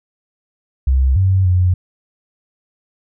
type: tone with pitch steps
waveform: sine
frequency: 65.7 / 94.9 / 90.6 Hz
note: C2 / F#2 / F#2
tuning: +8 / +44 / -36 cents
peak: -10 dBFS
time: 0.87-1.74 s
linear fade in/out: 5 ms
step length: 290 ms
effects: none